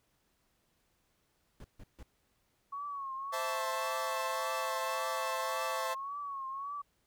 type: noise bursts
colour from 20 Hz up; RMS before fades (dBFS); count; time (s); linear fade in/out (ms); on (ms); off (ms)
brown; -48; 3; 1.6-2.029; 2; 43; 150
type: tone with vibrato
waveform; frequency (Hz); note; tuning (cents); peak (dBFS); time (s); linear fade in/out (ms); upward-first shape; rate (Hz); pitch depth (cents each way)
sine; 1108.7; C#6; 0; -37; 2.72-6.82; 10; triangle; 1.8; 85
type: chord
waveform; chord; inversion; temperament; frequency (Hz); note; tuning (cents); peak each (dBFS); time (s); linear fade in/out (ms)
sawtooth; A minor; first; equal; 523.3 / 659.3 / 880; C5 / E5 / A5; 0 / 0 / 0; -35; 3.32-5.95; 20
effects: pink hiss -75 dBFS RMS until 7.06 s